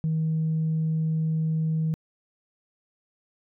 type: tone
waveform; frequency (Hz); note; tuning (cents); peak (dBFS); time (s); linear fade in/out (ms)
sine; 159; D#3; +38; -21; 0.04-1.94; 0
effects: tanh soft clip ceiling -19 dBFS